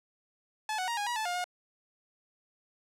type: tone with pitch steps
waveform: sawtooth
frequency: 862 / 741 / 939 / 822 / 963 / 872 / 709 / 718 Hz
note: A5 / F#5 / A#5 / G#5 / B5 / A5 / F5 / F5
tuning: -36 / +2 / +12 / -18 / -44 / -16 / +26 / +48 cents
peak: -27 dBFS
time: 0.69-1.442 s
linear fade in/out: 2 ms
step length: 94 ms
effects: low-pass 10000 Hz 12 dB/octave